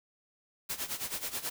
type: noise with tremolo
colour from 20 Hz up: white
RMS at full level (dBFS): -34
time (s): 0.69-1.5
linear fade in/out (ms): 10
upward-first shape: sine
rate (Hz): 9.3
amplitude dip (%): 80
effects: none